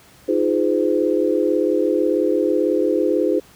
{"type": "chord", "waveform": "sine", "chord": "F minor seventh", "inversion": "third", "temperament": "equal with one note detuned", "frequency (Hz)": [311.1, 349.2, 415.3, 511.6], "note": ["Eb4", "F4", "Ab4", "C5"], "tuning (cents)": [0, 0, 0, -39], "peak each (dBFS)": -21, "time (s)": [0.28, 3.4], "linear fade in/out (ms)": 10, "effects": ["pink hiss -49 dBFS RMS until 3.55 s", "high-pass 60 Hz 12 dB/octave"]}